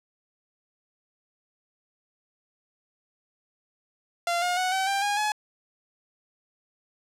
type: tone with pitch steps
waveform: sawtooth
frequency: 690 / 713.9 / 738.7 / 764.3 / 790.8 / 818.2 / 846.6 Hz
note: F5 / F5 / F#5 / G5 / G5 / G#5 / G#5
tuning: -21 / +38 / -3 / -44 / +15 / -26 / +33 cents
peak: -20 dBFS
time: 4.27-5.32 s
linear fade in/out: 2 ms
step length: 150 ms
effects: low-pass 10000 Hz 12 dB/octave